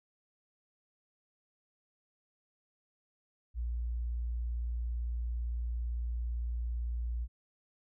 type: tone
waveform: sine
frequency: 58.9 Hz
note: A#1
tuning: 19 cents sharp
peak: -32 dBFS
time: 3.54-7.28 s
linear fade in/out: 50 ms
effects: none